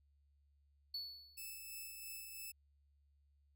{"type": "tone with exponential decay", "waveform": "triangle", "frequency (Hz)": 4435, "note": "C#8", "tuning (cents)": 0, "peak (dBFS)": -38, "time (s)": [0.94, 1.59], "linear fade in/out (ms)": 5, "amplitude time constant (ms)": 140}
{"type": "tone with tremolo", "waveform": "5% pulse", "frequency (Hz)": 2623, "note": "E7", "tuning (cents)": -9, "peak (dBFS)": -37, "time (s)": [1.37, 2.52], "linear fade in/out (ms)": 10, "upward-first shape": "sine", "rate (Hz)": 3, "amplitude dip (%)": 35}
{"effects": ["added 71 Hz sine -70 dBFS peak until 3.55 s"]}